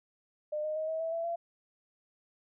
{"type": "tone with pitch steps", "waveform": "sine", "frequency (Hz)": [604, 616, 628.2, 640.7, 653.4, 666.3, 679.5], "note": ["D5", "D#5", "D#5", "E5", "E5", "E5", "F5"], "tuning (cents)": [48, -17, 16, -49, -15, 18, -48], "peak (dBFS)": -31, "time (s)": [0.52, 1.36], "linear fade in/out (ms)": 10, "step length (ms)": 120, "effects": []}